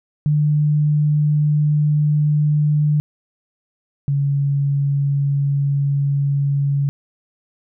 sine tone pair in turn, 149.4 / 140.8 Hz, D3 / C#3, +30 / +27 cents, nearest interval minor second, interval 103 cents, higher first, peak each -13 / -15 dBFS, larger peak first, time 0.26-3 / 4.08-6.89 s, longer second, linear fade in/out 0 ms, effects none

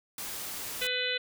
white noise, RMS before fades -38 dBFS, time 0.18-0.87 s, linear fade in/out 2 ms
harmonic tone, 500 Hz, B4, 21 cents sharp, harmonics 1 / 3 / 4 / 5 / 6 / 7 / 8, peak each -36 / -36 / -36 / -36 / -36 / -36 / -36 dBFS, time 0.81-1.18 s, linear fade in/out 10 ms
effects none

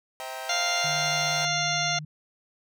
sawtooth chord, C dominant seventh, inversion none, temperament equal with one note detuned, 523.3 / 645.7 / 784 / 932.3 Hz, C5 / E5 / G5 / Bb5, 0 / -36 / 0 / 0 cents, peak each -38 / -35 / -34 / -38 dBFS, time 0.2-1.45 s, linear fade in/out 0 ms
harmonic tone, 698.5 Hz, F5, in tune, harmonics 1 / 2 / 3 / 4 / 5 / 6 / 8 / 9, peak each -30 / -32 / -31 / -34 / -33 / -32 / -34 / -34 dBFS, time 0.49-1.99 s, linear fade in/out 5 ms
sine tone, 151.9 Hz, D#3, 41 cents flat, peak -35 dBFS, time 0.84-2.05 s, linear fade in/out 5 ms
effects none

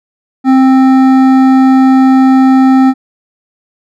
sine tone with hard clipping, 263.1 Hz, C4, 10 cents sharp, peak -5 dBFS, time 0.44-2.94 s, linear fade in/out 50 ms, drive 11 dB, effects none

